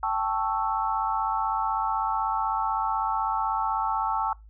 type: chord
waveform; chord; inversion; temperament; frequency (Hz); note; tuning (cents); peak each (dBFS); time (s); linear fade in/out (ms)
sine; A dominant seventh; third; equal; 784 / 880 / 1108.7 / 1318.5; G5 / A5 / C#6 / E6; 0 / 0 / 0 / 0; -31 / -27 / -31 / -30; 0.03-4.33; 2
effects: noise-tail reverb RT60 0.2 s tail -23 dB re dry + added 53 Hz sine -46 dBFS peak until 4.49 s